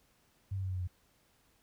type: tone with pitch steps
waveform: sine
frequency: 97.5 / 95.88 / 94.29 / 92.72 / 91.18 / 89.67 Hz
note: G2 / G2 / F#2 / F#2 / F#2 / F2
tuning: -9 / -38 / +33 / +4 / -25 / +46 cents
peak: -33 dBFS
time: 0.51-0.876 s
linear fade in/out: 10 ms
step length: 61 ms
effects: pink hiss -70 dBFS RMS until 1.62 s